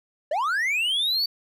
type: linear sweep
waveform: triangle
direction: up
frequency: 554.4 to 4600 Hz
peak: -20 dBFS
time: 0.31-1.26 s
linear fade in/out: 5 ms
effects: none